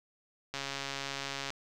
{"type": "click train", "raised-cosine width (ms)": 0.2, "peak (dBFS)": -19, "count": 134, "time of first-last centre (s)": [0.54, 1.504], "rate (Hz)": 138, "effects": []}